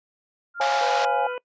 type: tone with tremolo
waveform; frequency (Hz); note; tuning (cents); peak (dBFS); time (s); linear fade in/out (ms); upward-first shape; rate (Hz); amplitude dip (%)
sine; 1396.9; F6; 0; -29; 0.54-1.36; 50; sine; 2.5; 35
type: chord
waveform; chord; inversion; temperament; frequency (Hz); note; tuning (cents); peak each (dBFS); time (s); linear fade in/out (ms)
sine; Db major; none; equal with one note detuned; 543.6 / 698.5 / 830.6; Db5 / F5 / Ab5; -34 / 0 / 0; -27 / -28 / -22; 0.6-1.27; 2
type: band-pass noise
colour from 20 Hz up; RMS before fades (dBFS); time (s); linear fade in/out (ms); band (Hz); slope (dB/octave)
pink; -30; 0.61-1.05; 0; 610 to 5600; 24
type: harmonic tone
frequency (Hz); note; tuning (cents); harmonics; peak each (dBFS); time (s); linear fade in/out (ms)
496.5; B4; +9; 1 / 2 / 3 / 4 / 5 / 6; -29 / -37 / -42 / -49 / -41 / -47; 0.81-1.38; 2
effects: noise-tail reverb RT60 0.1 s tail -23 dB re dry + resampled to 16000 Hz